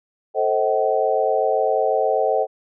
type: chord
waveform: sine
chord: A diminished seventh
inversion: none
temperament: just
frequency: 440 / 528 / 633.6 / 760.3 Hz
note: A4 / C5 / Eb5 / Gb5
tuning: 0 / +16 / +31 / +47 cents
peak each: -22 dBFS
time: 0.34-2.47 s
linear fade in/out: 50 ms
effects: none